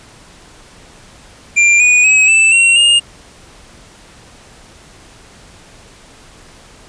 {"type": "tone with pitch steps", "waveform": "square", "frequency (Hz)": [2380, 2464, 2551, 2641, 2734, 2830], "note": ["D7", "D#7", "D#7", "E7", "F7", "F7"], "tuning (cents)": [22, -17, 43, 3, -37, 22], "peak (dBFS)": -7, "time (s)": [1.56, 3], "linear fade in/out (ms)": 20, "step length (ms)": 240, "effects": ["pink hiss -41 dBFS RMS until 6.88 s", "resampled to 22050 Hz"]}